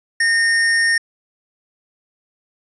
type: tone with amplitude modulation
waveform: square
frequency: 1836 Hz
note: A#6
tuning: 27 cents flat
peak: -13 dBFS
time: 0.2-0.98 s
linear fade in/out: 5 ms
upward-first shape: sine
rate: 201 Hz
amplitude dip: 25%
effects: resampled to 24000 Hz